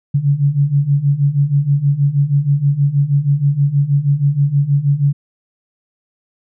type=beating tone pair; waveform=sine; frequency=138.59 / 144.89 Hz; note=C#3 / D3; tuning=0 / -23 cents; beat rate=6.3 Hz; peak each=-16 / -13 dBFS; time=0.14-5.13 s; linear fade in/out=10 ms; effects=none